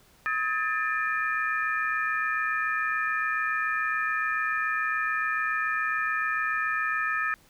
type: tone cluster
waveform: sine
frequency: 1273 / 1651 / 1778 / 2410 Hz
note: D#6 / G#6 / A6 / D7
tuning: +39 / -11 / +18 / +44 cents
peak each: -29 / -35 / -28 / -35 dBFS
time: 0.26-7.34 s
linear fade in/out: 0 ms
effects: pink hiss -59 dBFS RMS until 7.49 s